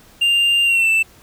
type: tone with pitch glide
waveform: triangle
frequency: 2794 to 2656 Hz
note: F7 to E7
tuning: 0 to +12 cents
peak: -11 dBFS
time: 0.21-1.03 s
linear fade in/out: 10 ms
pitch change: -88 cents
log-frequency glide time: 0.64-0.89 s
effects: pink hiss -48 dBFS RMS until 1.22 s